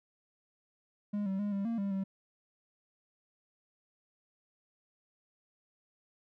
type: tone with pitch steps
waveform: triangle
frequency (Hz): 206 / 192.4 / 205.6 / 197.8 / 230.8 / 198.5 / 193.2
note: G#3 / G3 / G#3 / G3 / A#3 / G3 / G3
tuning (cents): -14 / -32 / -17 / +16 / -17 / +22 / -25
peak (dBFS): -29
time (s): 1.13-2.04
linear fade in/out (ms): 10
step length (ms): 130
effects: none